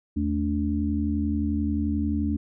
sine tone cluster, 79.1 / 218.1 / 289.5 Hz, D#2 / A3 / D4, +29 / -15 / -25 cents, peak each -27 dBFS, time 0.16-2.37 s, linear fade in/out 10 ms, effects none

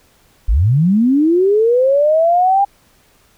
sine linear sweep, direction up, 41.01 to 808 Hz, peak -9 dBFS, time 0.48-2.65 s, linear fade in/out 10 ms, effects pink hiss -53 dBFS RMS until 3.37 s

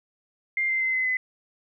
sine tone with pitch steps, 2100 / 2081 / 2062 / 2043 / 2024 Hz, C7 / C7 / C7 / C7 / B6, +6 / -10 / -26 / -42 / +42 cents, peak -22 dBFS, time 0.57-1.17 s, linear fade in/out 2 ms, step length 120 ms, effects none

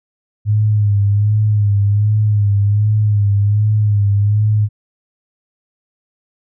sine tone with vibrato, 103.83 Hz, G#2, in tune, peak -10 dBFS, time 0.45-4.69 s, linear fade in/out 50 ms, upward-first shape sine, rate 1.3 Hz, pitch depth 51 cents each way, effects none

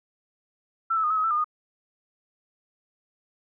sine tone with pitch steps, 1337 / 1306 / 1227 / 1292 / 1266 / 1326 / 1210 / 1232 Hz, E6 / E6 / D#6 / E6 / D#6 / E6 / D#6 / D#6, +24 / -17 / -25 / -35 / +30 / +10 / -49 / -17 cents, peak -21 dBFS, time 0.9-1.444 s, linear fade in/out 10 ms, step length 68 ms, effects none

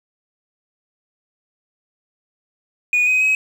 sine tone with pitch steps, 2461 / 2514 / 2545 Hz, D#7 / D#7 / D#7, -20 / +17 / +39 cents, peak -11 dBFS, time 2.93-3.35 s, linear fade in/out 2 ms, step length 140 ms, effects tanh soft clip ceiling -12 dBFS + 7-bit

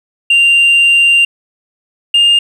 sine tone pair in turn, 2782 / 2813 Hz, F7 / F7, -7 / +12 cents, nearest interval unison, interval 19 cents, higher second, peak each -3 dBFS, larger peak neither, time 0.3-1.25 / 2.14-2.39 s, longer first, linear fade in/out 5 ms, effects tanh soft clip ceiling -4 dBFS + 7-bit

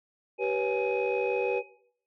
sine tone cluster, 387.1 / 487 / 553 / 835 / 2516 Hz, G4 / B4 / C#5 / G#5 / D#7, -22 / -24 / -4 / +9 / +19 cents, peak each -29 / -28 / -34 / -35 / -34 dBFS, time 0.38-1.63 s, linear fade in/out 50 ms, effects noise-tail reverb RT60 0.6 s tail -17 dB re dry + tanh soft clip ceiling -18 dBFS

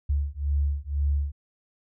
sine beating tone pair, 70.6 / 72.6 Hz, C#2 / D2, +32 / -19 cents, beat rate 2 Hz, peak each -26 dBFS, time 0.09-1.32 s, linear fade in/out 10 ms, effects none

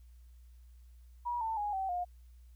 sine tone with pitch steps, 962 / 892.4 / 827.9 / 768 / 712.4 Hz, B5 / A5 / G#5 / G5 / F5, -46 / +24 / -6 / -36 / +34 cents, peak -32 dBFS, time 1.25-2.05 s, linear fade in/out 20 ms, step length 160 ms, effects added 60 Hz sine -53 dBFS peak until 2.55 s + white hiss -75 dBFS RMS until 2.55 s

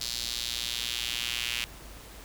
sawtooth tone with high-pass filter sweep, 120 Hz, B2, 49 cents flat, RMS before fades -33 dBFS, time 0.01-1.64 s, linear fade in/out 0 ms, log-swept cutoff 4300 to 2700 Hz, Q 2.6, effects added 50 Hz sine -48 dBFS peak until 2.24 s + pink hiss -48 dBFS RMS until 2.24 s

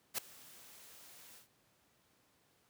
white noise with ADSR envelope, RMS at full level -34 dBFS, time 0.14-1.48 s, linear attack 41 ms, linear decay 4 ms, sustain -23 dB, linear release 120 ms, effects pink hiss -72 dBFS RMS until 2.69 s + high-pass 100 Hz 12 dB/octave

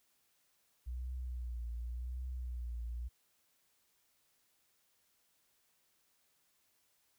sine tone with vibrato, 60.7 Hz, B1, 29 cents flat, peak -38 dBFS, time 0.86-3.09 s, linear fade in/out 20 ms, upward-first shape triangle, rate 0.89 Hz, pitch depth 82 cents each way, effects white hiss -75 dBFS RMS until 7.18 s

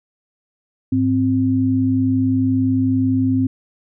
sine tone pair together, 103.82 / 261.6 Hz, G#2 / C4, 0 / 0 cents, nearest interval octave + major third, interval 1600 cents, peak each -20 / -15 dBFS, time 0.92-3.47 s, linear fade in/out 5 ms, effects none

